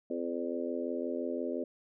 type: harmonic tone with a mistuned harmonic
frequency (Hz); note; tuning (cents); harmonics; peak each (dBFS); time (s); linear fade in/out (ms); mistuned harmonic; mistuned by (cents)
85.8; F2; -30; 3 / 4 / 5 / 6 / 7; -37 / -38 / -39 / -40 / -40; 0.1-1.64; 5; 7; -22
effects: none